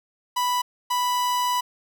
45% pulse tone pair in turn, 987.8 / 987.8 Hz, B5 / B5, 0 / 0 cents, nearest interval unison, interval 0 cents, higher neither, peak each -21 / -21 dBFS, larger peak neither, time 0.36-0.62 / 0.9-1.61 s, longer second, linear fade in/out 10 ms, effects none

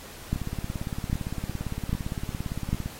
two click trains, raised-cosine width 5 ms, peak -12 / -18 dBFS, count 4 / 45, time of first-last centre 0.33-2.73 / 0.36-2.86 s, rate 1.25 / 17.6 Hz, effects pink hiss -44 dBFS RMS until 2.99 s + AAC 48 kbps

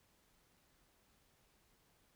silence, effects pink hiss -73 dBFS RMS until 2.15 s

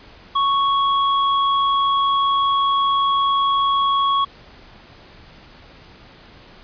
square tone, 1108.7 Hz, C#6, in tune, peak -16 dBFS, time 0.35-4.25 s, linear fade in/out 10 ms, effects pink hiss -45 dBFS RMS until 6.63 s + resampled to 11025 Hz

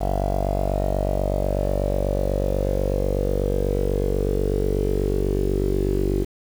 sawtooth tone with low-pass filter sweep, 48.14 Hz, G1, 31 cents flat, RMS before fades -22 dBFS, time 0-6.25 s, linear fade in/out 20 ms, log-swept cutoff 700 to 370 Hz, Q 7.5, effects 7-bit

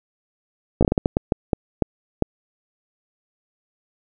slowing click train, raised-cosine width 2 ms, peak -3 dBFS, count 12, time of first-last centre 0.81-2.223 s, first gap 16 ms, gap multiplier 1.38, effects none

